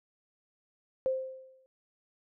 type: tone with exponential decay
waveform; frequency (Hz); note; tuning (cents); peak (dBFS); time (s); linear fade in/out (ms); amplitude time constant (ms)
sine; 523.3; C5; 0; -24; 1.06-1.66; 0; 130
effects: none